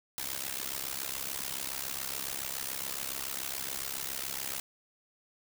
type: noise with amplitude modulation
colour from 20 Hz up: white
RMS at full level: -33 dBFS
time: 0.18-4.6 s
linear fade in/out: 0 ms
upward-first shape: sine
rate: 67.1 Hz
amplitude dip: 90%
effects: none